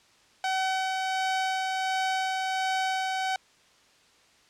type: tone with tremolo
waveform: sawtooth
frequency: 758 Hz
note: F#5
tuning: 42 cents sharp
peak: -21 dBFS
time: 0.44-3.36 s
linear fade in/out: 2 ms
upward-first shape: sine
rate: 1.4 Hz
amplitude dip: 25%
effects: white hiss -60 dBFS RMS until 4.49 s + low-pass 6000 Hz 12 dB/octave